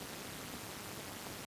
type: noise with amplitude modulation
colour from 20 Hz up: pink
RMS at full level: -41 dBFS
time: 0-1.45 s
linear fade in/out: 2 ms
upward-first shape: sine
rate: 210 Hz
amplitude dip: 95%
effects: high-pass 100 Hz 12 dB/octave + resampled to 32000 Hz